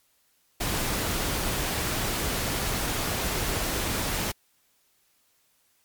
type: noise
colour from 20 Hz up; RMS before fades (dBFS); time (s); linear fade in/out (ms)
pink; -28; 0.6-4.32; 10
effects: white hiss -67 dBFS RMS until 5.84 s + MP3 96 kbps